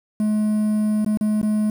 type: tone with dropouts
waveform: triangle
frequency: 212.9 Hz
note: G#3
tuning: 43 cents sharp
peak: -15 dBFS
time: 0.2-1.7 s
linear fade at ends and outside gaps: 2 ms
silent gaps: 1.047-1.062 / 1.173-1.21 / 1.415-1.429 s
effects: 7-bit